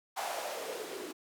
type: noise with band-pass filter sweep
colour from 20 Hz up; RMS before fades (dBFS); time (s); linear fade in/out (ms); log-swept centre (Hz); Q
blue; -39; 0.16-1.13; 20; 810 to 320; 4.8
effects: none